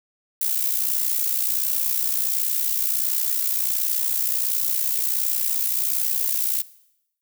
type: noise with amplitude modulation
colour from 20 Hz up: violet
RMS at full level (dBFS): -20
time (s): 0.41-6.62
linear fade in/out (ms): 5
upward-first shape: sine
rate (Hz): 61.4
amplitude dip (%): 65
effects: noise-tail reverb RT60 0.8 s tail -19 dB re dry